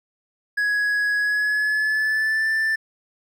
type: tone with pitch glide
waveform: triangle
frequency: 1671 to 1770.4 Hz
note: G#6 to A6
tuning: +10 to +10 cents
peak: -17 dBFS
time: 0.57-2.76 s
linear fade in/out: 10 ms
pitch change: +100 cents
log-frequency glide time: 1.19-2.49 s
effects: none